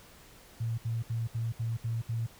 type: tone bursts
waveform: sine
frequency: 114.7 Hz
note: A#2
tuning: 28 cents flat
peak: -29 dBFS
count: 7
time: 0.6-2.268 s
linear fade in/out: 10 ms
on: 180 ms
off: 68 ms
effects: pink hiss -55 dBFS RMS until 2.39 s